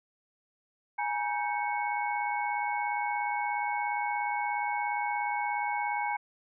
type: tone cluster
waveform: sine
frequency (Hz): 831 / 948 / 1562 / 2210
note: G#5 / A#5 / G6 / C#7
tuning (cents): +1 / +29 / -7 / -6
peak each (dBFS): -31 / -34 / -39 / -36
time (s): 0.98-6.17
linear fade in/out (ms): 10
effects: none